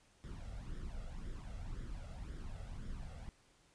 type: noise with flanger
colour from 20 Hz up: brown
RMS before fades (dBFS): -45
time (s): 0.24-3.29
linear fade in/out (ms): 0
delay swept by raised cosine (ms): 0.56 to 1.52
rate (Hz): 1.9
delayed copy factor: +0.75
effects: pink hiss -69 dBFS RMS until 3.74 s + resampled to 22050 Hz